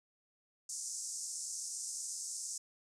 white band-pass noise, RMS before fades -42 dBFS, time 0.69-2.58 s, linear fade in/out 5 ms, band 5500 to 8900 Hz, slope 48 dB/octave, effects none

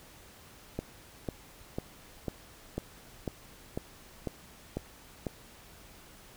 click train, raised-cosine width 2 ms, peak -19 dBFS, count 10, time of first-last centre 0.79-5.268 s, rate 2.01 Hz, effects pink hiss -54 dBFS RMS until 6.36 s

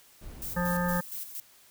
brown noise, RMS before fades -43 dBFS, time 0.21-0.98 s, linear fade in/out 10 ms
violet noise with tremolo, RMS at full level -37 dBFS, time 0.42-1.4 s, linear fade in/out 0 ms, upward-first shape square, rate 4.3 Hz, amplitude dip 60%
harmonic tone, 176.6 Hz, F3, 20 cents sharp, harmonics 1 / 3 / 5 / 7 / 9 / 10, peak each -28 / -33 / -35 / -36 / -38 / -38 dBFS, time 0.56-1.01 s, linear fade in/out 10 ms
effects white hiss -58 dBFS RMS until 1.7 s

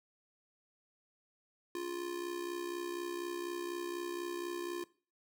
square tone with amplitude modulation, 349.2 Hz, F4, in tune, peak -35 dBFS, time 1.75-4.84 s, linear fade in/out 2 ms, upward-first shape sine, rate 64.1 Hz, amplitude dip 65%, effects noise-tail reverb RT60 0.4 s tail -20 dB re dry

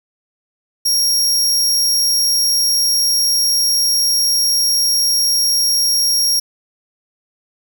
sawtooth tone, 5588 Hz, F8, in tune, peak -10 dBFS, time 0.85-6.4 s, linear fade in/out 10 ms, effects none

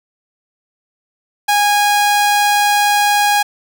sawtooth tone, 823 Hz, G#5, 16 cents flat, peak -7 dBFS, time 1.48-3.43 s, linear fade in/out 10 ms, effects none

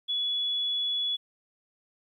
sine tone, 3400 Hz, G#7, 40 cents sharp, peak -26 dBFS, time 0.08-1.17 s, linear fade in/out 20 ms, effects 11-bit

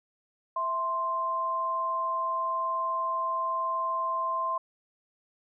sine tone pair together, 658.2 / 1046.5 Hz, E5 / C6, -3 / 0 cents, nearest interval minor sixth, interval 803 cents, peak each -36 / -27 dBFS, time 0.56-4.58 s, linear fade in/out 5 ms, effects none

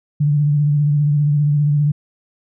sine tone with vibrato, 146.83 Hz, D3, in tune, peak -12 dBFS, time 0.2-1.92 s, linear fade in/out 10 ms, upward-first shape sine, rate 15 Hz, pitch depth 39 cents each way, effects none

